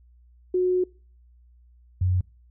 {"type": "tone pair in turn", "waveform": "sine", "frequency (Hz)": [364.9, 91.22], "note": ["F#4", "F#2"], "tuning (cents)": [-24, -24], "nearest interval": "2 octaves", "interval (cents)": 2400, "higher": "first", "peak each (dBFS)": -19, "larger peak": "neither", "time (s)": [[0.54, 0.84], [2.01, 2.21]], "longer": "first", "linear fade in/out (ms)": 5, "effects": ["noise-tail reverb RT60 0.4 s tail -25 dB re dry", "added 60 Hz sine -52 dBFS peak until 2.5 s"]}